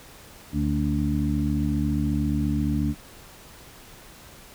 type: harmonic tone with a mistuned harmonic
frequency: 74.4 Hz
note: D2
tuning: 23 cents sharp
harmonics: 1 / 2 / 3 / 4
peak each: -27 / -27 / -27 / -27 dBFS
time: 0.52-2.95 s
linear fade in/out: 50 ms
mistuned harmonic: 4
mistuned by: -36 cents
effects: pink hiss -47 dBFS RMS until 4.54 s